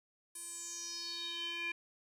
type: tone with band-pass filter sweep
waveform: square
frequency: 341.5 Hz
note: F4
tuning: 39 cents flat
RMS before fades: -42 dBFS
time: 0.35-1.72 s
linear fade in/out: 5 ms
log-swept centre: 9800 to 2300 Hz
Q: 6.3
effects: 12-bit